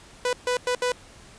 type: tone bursts at uneven times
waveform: sawtooth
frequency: 495.6 Hz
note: B4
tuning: 6 cents sharp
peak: -18 dBFS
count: 4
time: 0.25-0.33 / 0.47-0.57 / 0.67-0.75 / 0.82-0.92 s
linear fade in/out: 2 ms
effects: pink hiss -49 dBFS RMS until 1.38 s + resampled to 22050 Hz